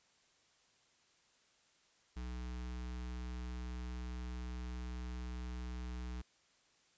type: tone with notch filter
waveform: square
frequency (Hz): 61.2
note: B1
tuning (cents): -15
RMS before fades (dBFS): -43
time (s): 2.16-6.22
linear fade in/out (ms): 10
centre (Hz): 580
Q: 1.8
effects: white hiss -71 dBFS RMS until 6.97 s + resampled to 16000 Hz